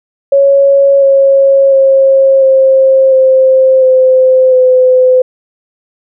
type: tone with pitch steps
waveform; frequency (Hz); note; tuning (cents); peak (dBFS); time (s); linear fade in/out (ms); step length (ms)
sine; 554.4 / 546.8 / 539.2 / 531.8 / 524.5 / 517.3 / 510.2; C#5 / C#5 / C#5 / C5 / C5 / C5 / C5; 0 / -24 / -48 / +28 / +4 / -20 / -44; -3; 0.32-5.22; 5; 700
effects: none

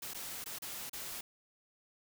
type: noise with dropouts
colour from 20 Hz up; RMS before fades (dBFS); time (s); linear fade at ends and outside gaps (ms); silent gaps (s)
white; -43; 0.02-1.21; 5; 0.136-0.145 / 0.442-0.459 / 0.587-0.62 / 0.896-0.931
effects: none

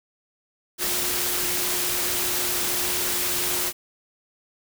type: tone in noise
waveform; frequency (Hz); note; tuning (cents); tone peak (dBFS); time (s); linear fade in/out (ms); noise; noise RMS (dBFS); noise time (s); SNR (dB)
sine; 357.3; F4; +40; -36; 0.78-3.73; 50; white; -25; 0.78-3.73; -14
effects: none

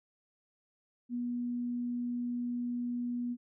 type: tone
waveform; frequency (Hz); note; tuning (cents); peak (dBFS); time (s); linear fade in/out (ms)
sine; 242.5; B3; -31; -32; 1.09-3.37; 50
effects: none

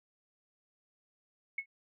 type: tone with exponential decay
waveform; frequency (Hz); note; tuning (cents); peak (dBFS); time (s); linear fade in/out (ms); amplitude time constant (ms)
sine; 2193; C#7; -19; -29; 1.58-1.66; 5; 17
effects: none

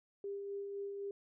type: tone with tremolo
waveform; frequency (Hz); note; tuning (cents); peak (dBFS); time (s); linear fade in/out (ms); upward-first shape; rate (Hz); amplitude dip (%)
sine; 399.9; G4; +35; -38; 0.24-1.11; 2; sine; 3.9; 30
effects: none

